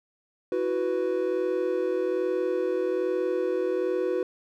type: chord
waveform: triangle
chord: E suspended second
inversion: none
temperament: just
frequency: 329.6 / 370.8 / 494.4 Hz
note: E4 / F#4 / B4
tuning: 0 / +4 / +2 cents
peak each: -30 / -25 / -26 dBFS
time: 0.52-4.23 s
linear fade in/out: 2 ms
effects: none